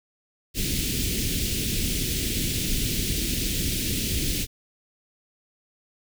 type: band-stop noise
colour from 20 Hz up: pink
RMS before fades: -26 dBFS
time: 0.54-4.47 s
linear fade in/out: 50 ms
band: 360 to 2500 Hz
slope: 24 dB/octave
effects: none